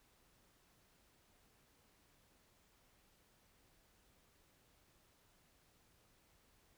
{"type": "silence", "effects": ["pink hiss -72 dBFS RMS until 6.77 s"]}